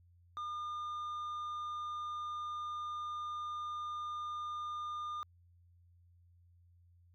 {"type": "tone with tanh clipping", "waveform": "sine", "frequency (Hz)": 1210, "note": "D#6", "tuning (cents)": -49, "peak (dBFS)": -39, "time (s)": [0.37, 5.23], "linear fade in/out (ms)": 0, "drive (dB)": 5, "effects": ["added 87 Hz sine -62 dBFS peak until 7.14 s"]}